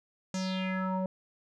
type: tone with low-pass filter sweep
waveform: square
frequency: 187.6 Hz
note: F#3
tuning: 24 cents sharp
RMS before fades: -32 dBFS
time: 0.34-1.06 s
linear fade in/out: 2 ms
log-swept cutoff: 6900 to 660 Hz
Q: 4.2
effects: none